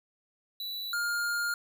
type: tone pair in turn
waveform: square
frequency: 3951 / 1411.1 Hz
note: B7 / F6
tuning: 0 / +17 cents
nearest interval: octave + tritone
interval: 1783 cents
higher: first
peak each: -35 / -29 dBFS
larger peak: second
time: 0.6-0.93 / 0.93-1.54 s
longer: second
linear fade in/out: 2 ms
effects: none